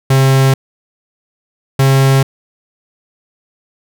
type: tone pair in turn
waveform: 45% pulse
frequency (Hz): 134 / 135.09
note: C3 / C#3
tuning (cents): +42 / -44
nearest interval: unison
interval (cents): 14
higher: second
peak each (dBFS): -7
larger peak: neither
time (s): 0.1-0.54 / 1.79-2.23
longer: neither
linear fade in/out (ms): 5
effects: none